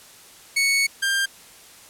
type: tone pair in turn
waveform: sawtooth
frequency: 2217 / 1592.7 Hz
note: C#7 / G6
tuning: 0 / +27 cents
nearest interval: tritone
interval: 573 cents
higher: first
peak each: -14 / -16 dBFS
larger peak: first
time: 0.56-0.87 / 1.02-1.26 s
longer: first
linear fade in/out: 10 ms
effects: white hiss -47 dBFS RMS until 1.89 s + low-pass 12000 Hz 12 dB/octave